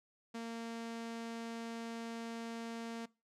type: tone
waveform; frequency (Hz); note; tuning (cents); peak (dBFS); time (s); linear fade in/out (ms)
sawtooth; 230; A#3; -23; -37; 0.34-3.06; 10
effects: noise-tail reverb RT60 0.3 s tail -22 dB re dry + low-pass 8000 Hz 12 dB/octave